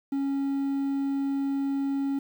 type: tone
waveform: triangle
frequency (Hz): 276.1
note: C#4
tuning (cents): -7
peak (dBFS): -23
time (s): 0.12-2.19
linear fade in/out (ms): 5
effects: 9-bit